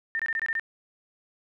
sine tone bursts, 1807 Hz, A6, 46 cents sharp, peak -25 dBFS, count 7, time 0.15-0.596 s, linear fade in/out 0 ms, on 44 ms, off 23 ms, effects none

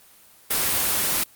white noise, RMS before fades -22 dBFS, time 0.5-1.24 s, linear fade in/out 10 ms, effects white hiss -52 dBFS RMS until 1.35 s + Opus 24 kbps

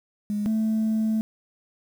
sine tone pair in turn, 207.7 / 219.5 Hz, G#3 / A3, 0 / -4 cents, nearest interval minor second, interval 96 cents, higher second, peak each -23 / -19 dBFS, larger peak second, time 0.3-0.46 / 0.46-1.21 s, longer second, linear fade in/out 0 ms, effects tanh soft clip ceiling -18 dBFS + 8-bit

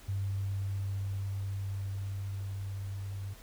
sine tone with level ramp, 98 Hz, G2, in tune, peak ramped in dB -30 to -36 dBFS, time 0.08-3.34 s, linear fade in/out 10 ms, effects added 40 Hz sine -53 dBFS peak until 3.42 s + pink hiss -55 dBFS RMS until 3.42 s

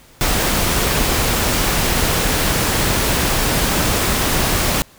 pink noise, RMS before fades -17 dBFS, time 0.21-4.82 s, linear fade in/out 0 ms, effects pink hiss -47 dBFS RMS until 4.98 s

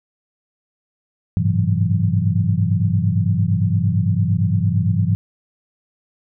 sine tone cluster, 99 / 107.8 / 130.1 / 166.5 / 188.6 Hz, G2 / A2 / C3 / E3 / F#3, +18 / -35 / -9 / +18 / +33 cents, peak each -19 / -20 / -25 / -20 / -26 dBFS, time 1.37-5.15 s, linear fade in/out 0 ms, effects none

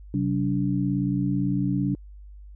sine tone cluster, 131.8 / 189.7 / 288.6 Hz, C3 / F#3 / D4, +13 / +43 / -30 cents, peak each -26 dBFS, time 0.14-1.95 s, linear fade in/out 2 ms, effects added 50 Hz sine -41 dBFS peak until 2.55 s

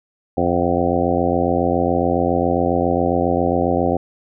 harmonic tone with a mistuned harmonic, 87.31 Hz, F2, in tune, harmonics 1 / 2 / 3 / 4 / 5 / 6 / 7 / 8 / 9, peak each -26 / -25 / -22 / -23 / -25 / -22 / -26 / -25 / -24 dBFS, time 0.37-3.97 s, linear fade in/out 5 ms, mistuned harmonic 9, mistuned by -44 cents, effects none

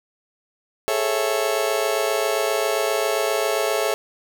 35% pulse chord, A major seventh, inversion third, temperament just, 412.5 / 440 / 550 / 660 Hz, G#4 / A4 / C#5 / E5, -12 / 0 / -14 / +2 cents, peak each -25 / -24 / -24 / -23 dBFS, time 0.88-3.94 s, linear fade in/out 0 ms, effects none

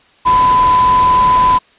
sine tone in noise, 1005 Hz, B5, 30 cents sharp, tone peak -7 dBFS, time 0.25-1.59 s, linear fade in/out 20 ms, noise pink, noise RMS -22 dBFS, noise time 0.25-1.59 s, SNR +12 dB, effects white hiss -49 dBFS RMS until 1.78 s + resampled to 8000 Hz

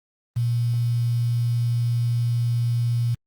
sine tone with quantisation, 118.9 Hz, A#2, 35 cents sharp, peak -19 dBFS, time 0.36-3.15 s, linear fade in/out 10 ms, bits 7, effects Opus 32 kbps

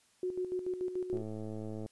sine tone with tremolo, 365.6 Hz, F#4, 21 cents flat, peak -31 dBFS, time 0.23-1.22 s, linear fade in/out 2 ms, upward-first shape square, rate 6.9 Hz, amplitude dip 60%
click train, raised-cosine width 2 ms, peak -29 dBFS, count 80, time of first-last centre 1.13-1.861 s, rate 108 Hz
effects white hiss -68 dBFS RMS until 1.91 s + resampled to 24000 Hz

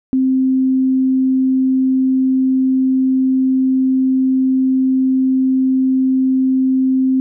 sine tone, 261.6 Hz, C4, in tune, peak -11 dBFS, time 0.13-7.2 s, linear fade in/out 0 ms, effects none

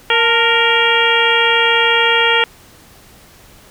harmonic tone with a mistuned harmonic, 466.2 Hz, A#4, in tune, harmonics 1 / 2 / 3 / 4 / 5 / 6 / 7, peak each -18 / -18 / -18 / -18 / -18 / -18 / -18 dBFS, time 0.1-2.44 s, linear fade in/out 2 ms, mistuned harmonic 2, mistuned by -63 cents, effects pink hiss -44 dBFS RMS until 3.7 s

